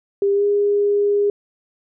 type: tone with pitch glide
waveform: sine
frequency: 399.3 to 408.2 Hz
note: G4 to G#4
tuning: +32 to -30 cents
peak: -14 dBFS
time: 0.22-1.3 s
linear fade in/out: 2 ms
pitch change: +38 cents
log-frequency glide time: 0.33-0.44 s
effects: none